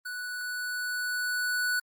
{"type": "tone with level ramp", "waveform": "square", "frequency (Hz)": 1480, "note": "F#6", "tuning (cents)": 0, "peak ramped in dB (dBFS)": [-35, -26], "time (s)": [0.05, 1.8], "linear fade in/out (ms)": 10, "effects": ["Opus 32 kbps"]}